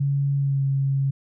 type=tone with pitch glide; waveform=sine; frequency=140 to 136.88 Hz; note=C#3 to C#3; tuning=+18 to -22 cents; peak=-19 dBFS; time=0-1.11 s; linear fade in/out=10 ms; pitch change=-40 cents; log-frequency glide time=0.36-0.63 s; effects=none